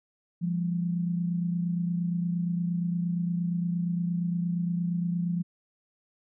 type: tone pair together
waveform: sine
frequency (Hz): 172.6 / 201.2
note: F3 / G3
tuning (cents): -20 / +45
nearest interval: minor third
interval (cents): 265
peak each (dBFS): -26 / -35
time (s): 0.41-5.43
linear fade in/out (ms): 20
effects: none